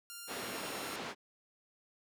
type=tone with pitch glide; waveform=5% pulse; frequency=1396.9 to 1360.3 Hz; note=F6 to F6; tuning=0 to -46 cents; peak=-34 dBFS; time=0.1-0.96 s; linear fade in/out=0 ms; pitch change=-46 cents; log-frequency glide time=0.37-0.76 s
type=band-pass noise; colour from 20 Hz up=pink; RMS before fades=-42 dBFS; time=0.27-1.15 s; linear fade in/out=50 ms; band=250 to 4300 Hz; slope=12 dB/octave
effects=none